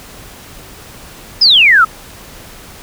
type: exponential sweep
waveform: sine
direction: down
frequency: 5274 to 1244.5 Hz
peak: -4 dBFS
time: 1.41-1.85 s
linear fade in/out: 10 ms
effects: pink hiss -35 dBFS RMS until 2.82 s